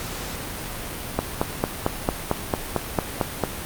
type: click train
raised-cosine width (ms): 1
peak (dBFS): -5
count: 11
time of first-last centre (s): 1.19-3.437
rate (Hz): 4.45
effects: pink hiss -32 dBFS RMS until 3.65 s + Opus 48 kbps